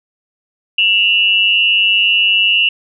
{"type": "tone pair together", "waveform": "sine", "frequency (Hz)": [2701, 2903], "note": ["E7", "F#7"], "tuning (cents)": [42, -34], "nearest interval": "minor second", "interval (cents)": 124, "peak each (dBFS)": -12, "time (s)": [0.78, 2.69], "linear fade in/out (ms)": 5, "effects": []}